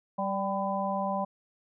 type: harmonic tone with a mistuned harmonic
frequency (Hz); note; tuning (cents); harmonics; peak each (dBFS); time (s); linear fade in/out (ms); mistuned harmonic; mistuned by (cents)
195; G3; -9; 1 / 3 / 4 / 5; -33 / -33 / -33 / -33; 0.18-1.25; 10; 5; +48
effects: none